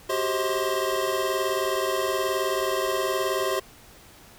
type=tone cluster; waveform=square; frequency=376.6 / 395.5 / 531 / 635 / 1053 Hz; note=F#4 / G4 / C5 / D#5 / C6; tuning=+31 / +15 / +25 / +35 / +11 cents; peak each=-31 dBFS; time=0.09-3.6 s; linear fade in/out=10 ms; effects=pink hiss -50 dBFS RMS until 4.38 s